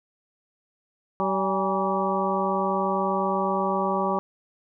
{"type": "harmonic tone with a mistuned harmonic", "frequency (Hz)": 191.9, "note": "G3", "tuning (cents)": -37, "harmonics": [1, 2, 3, 4, 5, 6], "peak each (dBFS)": [-29, -29, -29, -29, -29, -29], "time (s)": [1.2, 4.19], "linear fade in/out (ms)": 0, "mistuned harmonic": 4, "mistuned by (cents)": 89, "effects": []}